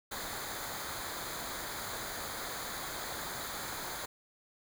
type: noise with comb filter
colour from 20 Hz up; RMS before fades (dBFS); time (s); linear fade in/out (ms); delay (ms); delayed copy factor
pink; -40; 0.11-4.06; 10; 0.36; -0.7
effects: none